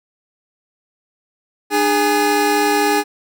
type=tone cluster; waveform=square; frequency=300.4 / 411.8 / 825 / 1706 Hz; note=D4 / G#4 / G#5 / G#6; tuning=+39 / -15 / -12 / +46 cents; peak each=-21 / -19 / -18 / -25 dBFS; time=1.7-3.04 s; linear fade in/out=50 ms; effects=none